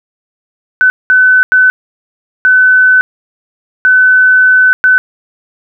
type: tone bursts at uneven times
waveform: sine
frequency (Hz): 1510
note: F#6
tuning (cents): +35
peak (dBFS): -3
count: 6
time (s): 0.81-0.9 / 1.1-1.43 / 1.52-1.7 / 2.45-3.01 / 3.85-4.73 / 4.84-4.98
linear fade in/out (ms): 0
effects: none